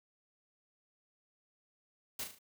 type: noise with echo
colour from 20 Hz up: white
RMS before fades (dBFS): -39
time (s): 2.19-2.24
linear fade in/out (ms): 5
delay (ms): 37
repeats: 4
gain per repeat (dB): -6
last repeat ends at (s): 2.388
effects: none